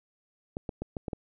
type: clicks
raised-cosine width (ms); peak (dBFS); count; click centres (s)
2; -20; 6; 0.569 / 0.692 / 0.82 / 0.968 / 1.082 / 1.132
effects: none